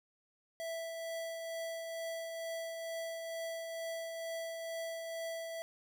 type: tone with tremolo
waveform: square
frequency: 659.3 Hz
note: E5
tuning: in tune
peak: -38 dBFS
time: 0.6-5.62 s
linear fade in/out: 0 ms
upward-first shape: triangle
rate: 2.2 Hz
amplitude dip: 35%
effects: none